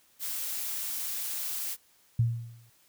blue noise, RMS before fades -34 dBFS, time 0.19-1.77 s, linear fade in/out 50 ms
sine tone with exponential decay, 116.5 Hz, A#2, 1 cent flat, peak -19 dBFS, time 2.19-2.7 s, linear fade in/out 5 ms, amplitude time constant 110 ms
effects white hiss -64 dBFS RMS until 2.88 s

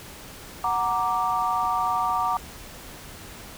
sine chord, Gb augmented, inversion none, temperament equal, 740 / 932.3 / 1174.7 Hz, Gb5 / Bb5 / D6, 0 / 0 / 0 cents, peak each -27 / -26 / -25 dBFS, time 0.64-2.37 s, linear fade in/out 2 ms, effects pink hiss -42 dBFS RMS until 3.57 s

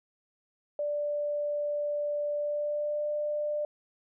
sine tone with pitch glide, 587.3 to 595.2 Hz, D5 to D5, 0 to +23 cents, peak -28 dBFS, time 0.79-3.65 s, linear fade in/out 2 ms, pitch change +23 cents, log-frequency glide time 2.35-3.07 s, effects none

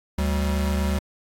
square tone pair together, 73.42 / 192.09 Hz, D2 / G3, 0 / -35 cents, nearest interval octave + perfect fourth, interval 1665 cents, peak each -23 / -27 dBFS, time 0.18-0.99 s, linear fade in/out 5 ms, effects AAC 64 kbps

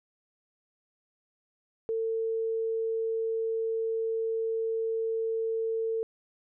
sine tone, 450 Hz, A4, 39 cents sharp, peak -27 dBFS, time 1.89-6.03 s, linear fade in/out 0 ms, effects none

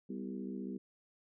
harmonic tone with a mistuned harmonic, 65.41 Hz, C2, in tune, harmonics 3 / 4 / 5 / 6 / 7, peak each -42 / -43 / -47 / -48 / -57 dBFS, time 0.09-0.78 s, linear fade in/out 10 ms, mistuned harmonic 4, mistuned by -70 cents, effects none

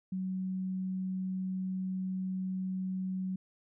sine tone, 187.2 Hz, F#3, 20 cents sharp, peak -32 dBFS, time 0.12-3.36 s, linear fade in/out 5 ms, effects none

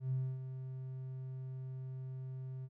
triangle tone with ADSR envelope, 130.5 Hz, C3, 4 cents flat, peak -28 dBFS, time 0-2.69 s, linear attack 120 ms, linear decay 260 ms, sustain -11 dB, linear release 49 ms, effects tanh soft clip ceiling -29 dBFS

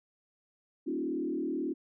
sine tone with frequency modulation, 307.4 Hz, D#4, 21 cents flat, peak -30 dBFS, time 0.86-1.74 s, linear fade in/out 20 ms, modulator 38.5 Hz, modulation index 1.5, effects none

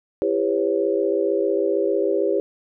sine chord, C# half-diminished seventh, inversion first, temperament just, 332.6 / 399.1 / 498.9 / 554.4 Hz, E4 / G4 / B4 / C#5, +16 / +31 / +17 / 0 cents, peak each -25 / -21 / -25 / -25 dBFS, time 0.22-2.4 s, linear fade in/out 0 ms, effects none

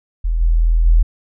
sine tone with level steps, 41.2 Hz, E1, in tune, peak -14 / -10 / -7 dBFS, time 0.24-1.03 s, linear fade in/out 10 ms, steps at 0.4 / 0.85 s, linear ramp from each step 20 ms, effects none

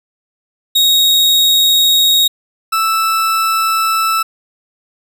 40% pulse tone pair in turn, 3767 / 1319.2 Hz, A#7 / E6, +17 / +1 cents, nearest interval octave + tritone, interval 1816 cents, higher first, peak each -7 / -11 dBFS, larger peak first, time 0.75-2.28 / 2.72-4.23 s, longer first, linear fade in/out 10 ms, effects none

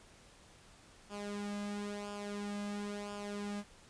sawtooth tone with flanger, 204.8 Hz, G#3, 24 cents flat, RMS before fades -41 dBFS, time 1.09-3.64 s, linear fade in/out 50 ms, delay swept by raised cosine 0.49 to 2.19 ms, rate 0.98 Hz, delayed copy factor -0.65, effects pink hiss -60 dBFS RMS until 3.89 s + resampled to 22050 Hz

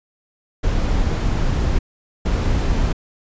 brown noise bursts at uneven times, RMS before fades -18 dBFS, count 2, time 0.63-1.79 / 2.25-2.93 s, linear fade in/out 10 ms, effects resampled to 16000 Hz

